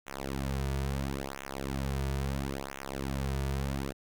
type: tone with flanger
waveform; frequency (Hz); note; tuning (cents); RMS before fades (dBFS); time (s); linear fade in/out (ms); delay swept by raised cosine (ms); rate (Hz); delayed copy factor
sawtooth; 68; C#2; -33; -34; 0.06-3.93; 20; 0.21 to 3.81; 0.74; -1
effects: none